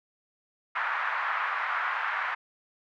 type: band-pass noise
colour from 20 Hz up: white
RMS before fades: -30 dBFS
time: 0.75-2.35 s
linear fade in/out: 10 ms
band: 960 to 1700 Hz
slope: 24 dB/octave
effects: none